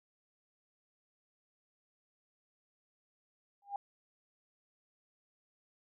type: tone with exponential growth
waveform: sine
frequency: 805 Hz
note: G5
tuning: 46 cents sharp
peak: -31 dBFS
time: 3.62-3.76 s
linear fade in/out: 2 ms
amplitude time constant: 29 ms
effects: none